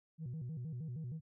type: tone with vibrato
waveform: sine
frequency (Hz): 140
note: C#3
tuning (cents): +18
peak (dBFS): -38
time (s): 0.18-1.21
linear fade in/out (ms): 50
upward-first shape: square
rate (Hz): 6.4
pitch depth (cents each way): 230
effects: tanh soft clip ceiling -38 dBFS